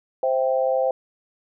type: chord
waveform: sine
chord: C major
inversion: none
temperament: equal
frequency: 523.3 / 659.3 / 784 Hz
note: C5 / E5 / G5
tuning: 0 / 0 / 0 cents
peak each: -20 / -25 / -26 dBFS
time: 0.23-0.91 s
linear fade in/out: 2 ms
effects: none